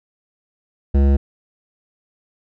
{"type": "tone with hard clipping", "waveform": "triangle", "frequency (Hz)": 69.3, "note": "C#2", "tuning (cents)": 0, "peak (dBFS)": -13, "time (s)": [0.94, 1.17], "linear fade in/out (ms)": 10, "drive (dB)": 18, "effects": []}